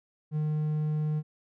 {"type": "tone", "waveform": "triangle", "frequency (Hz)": 152.7, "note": "D#3", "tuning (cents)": -32, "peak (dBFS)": -24, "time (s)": [0.31, 1.23], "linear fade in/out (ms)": 50, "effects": []}